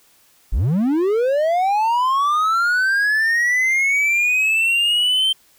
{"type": "linear sweep", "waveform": "triangle", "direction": "up", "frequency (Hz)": [33, 3136], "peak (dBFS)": -13, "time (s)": [0.52, 5.33], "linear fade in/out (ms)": 10, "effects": ["white hiss -55 dBFS RMS until 5.58 s"]}